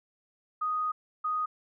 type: tone pair in turn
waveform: sine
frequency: 1244.5 / 1244.5 Hz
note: D#6 / D#6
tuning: 0 / 0 cents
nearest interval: unison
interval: 0 cents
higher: neither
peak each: -27 dBFS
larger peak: neither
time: 0.61-0.92 / 1.24-1.46 s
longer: first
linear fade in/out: 10 ms
effects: none